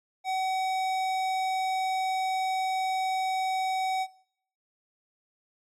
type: tone with tanh clipping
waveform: sine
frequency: 756 Hz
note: F#5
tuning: 37 cents sharp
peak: -29 dBFS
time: 0.24-4.07 s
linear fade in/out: 50 ms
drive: 18 dB
effects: noise-tail reverb RT60 0.6 s tail -20 dB re dry + AAC 64 kbps

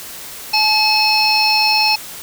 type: harmonic tone with a mistuned harmonic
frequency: 858 Hz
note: A5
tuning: 44 cents flat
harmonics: 1 / 3 / 5 / 6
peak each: -17 / -17 / -17 / -17 dBFS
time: 0.53-1.96 s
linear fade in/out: 10 ms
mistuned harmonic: 6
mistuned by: +63 cents
effects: white hiss -32 dBFS RMS until 2.22 s

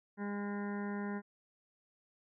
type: harmonic tone with a mistuned harmonic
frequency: 203.5 Hz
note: G#3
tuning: 35 cents flat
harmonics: 1 / 2 / 3 / 4 / 5 / 7 / 8 / 9 / 10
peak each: -37 / -44 / -53 / -49 / -50 / -51 / -54 / -51 / -61 dBFS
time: 0.17-1.22 s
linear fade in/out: 50 ms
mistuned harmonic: 8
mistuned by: -15 cents
effects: none

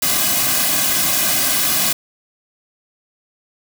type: noise with comb filter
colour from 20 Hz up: white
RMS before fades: -17 dBFS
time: 0.02-1.93 s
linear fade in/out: 5 ms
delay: 2.2 ms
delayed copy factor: -1
effects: none

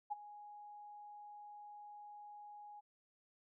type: tone with ADSR envelope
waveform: sine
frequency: 830 Hz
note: G#5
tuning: 1 cent flat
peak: -35 dBFS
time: 0.1-2.81 s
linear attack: 20 ms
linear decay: 22 ms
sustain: -16 dB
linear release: 20 ms
effects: none

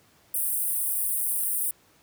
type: high-pass noise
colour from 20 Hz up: pink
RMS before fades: -27 dBFS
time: 0.34-1.71 s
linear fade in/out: 5 ms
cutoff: 8700 Hz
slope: 96 dB/octave
effects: pink hiss -60 dBFS RMS until 2.02 s + high-pass 80 Hz 12 dB/octave

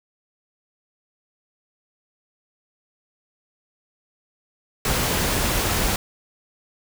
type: noise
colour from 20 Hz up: pink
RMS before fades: -22 dBFS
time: 4.85-5.96 s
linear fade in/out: 2 ms
effects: none

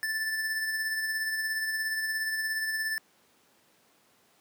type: tone with tremolo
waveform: square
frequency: 1760 Hz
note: A6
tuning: in tune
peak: -28 dBFS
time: 0.03-2.98 s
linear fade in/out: 0 ms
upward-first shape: sine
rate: 17 Hz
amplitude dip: 35%
effects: pink hiss -64 dBFS RMS until 4.4 s + high-pass 200 Hz 12 dB/octave

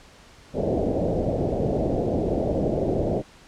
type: low-pass noise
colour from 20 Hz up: white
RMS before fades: -24 dBFS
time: 0.53-3.23 s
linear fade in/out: 50 ms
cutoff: 660 Hz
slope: 48 dB/octave
effects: pink hiss -50 dBFS RMS until 3.47 s + low-pass 7000 Hz 12 dB/octave

